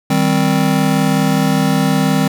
square chord, C minor, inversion first, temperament just, 156.98 / 196.22 / 261.6 Hz, Eb3 / G3 / C4, +16 / +2 / 0 cents, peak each -17 dBFS, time 0.1-2.28 s, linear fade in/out 5 ms, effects none

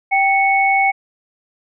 sine tone pair together, 782 / 2212 Hz, G5 / C#7, -4 / -4 cents, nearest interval octave + tritone, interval 1800 cents, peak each -14 / -15 dBFS, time 0.11-0.92 s, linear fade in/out 20 ms, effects none

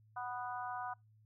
harmonic tone, 246.9 Hz, B3, in tune, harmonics 3 / 4 / 5 / 6, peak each -42 / -44 / -46 / -48 dBFS, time 0.16-0.94 s, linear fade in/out 10 ms, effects noise-tail reverb RT60 0.2 s tail -26 dB re dry + added 108 Hz sine -63 dBFS peak until 1.25 s

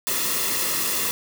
white noise with comb filter, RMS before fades -24 dBFS, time 0.07-1.11 s, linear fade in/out 0 ms, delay 1.3 ms, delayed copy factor -0.6, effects none

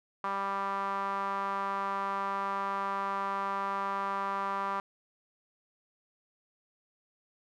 sawtooth tone with band-pass filter, 196.9 Hz, G3, 8 cents sharp, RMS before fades -33 dBFS, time 0.24-4.8 s, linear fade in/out 2 ms, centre 1100 Hz, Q 4.7, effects none

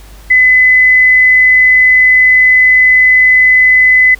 sine tone, 2015 Hz, B6, 34 cents sharp, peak -3 dBFS, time 0.3-4.15 s, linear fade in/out 10 ms, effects added 50 Hz sine -32 dBFS peak until 4.19 s + pink hiss -40 dBFS RMS until 4.19 s

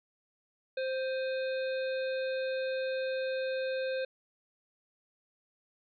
harmonic tone with a mistuned harmonic, 523.3 Hz, C5, in tune, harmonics 1 / 3 / 5 / 7 / 8, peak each -31 / -41 / -45 / -48 / -49 dBFS, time 0.77-4.05 s, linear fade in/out 5 ms, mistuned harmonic 5, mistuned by -76 cents, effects none

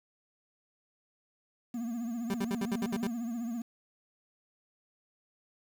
triangle tone with vibrato, 234.1 Hz, A#3, 8 cents sharp, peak -31 dBFS, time 1.74-3.62 s, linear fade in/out 5 ms, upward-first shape triangle, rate 15 Hz, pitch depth 97 cents each way
30% pulse tone bursts, 196 Hz, G3, in tune, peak -28 dBFS, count 8, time 2.3-3.07 s, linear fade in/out 2 ms, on 42 ms, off 62 ms
effects 9-bit

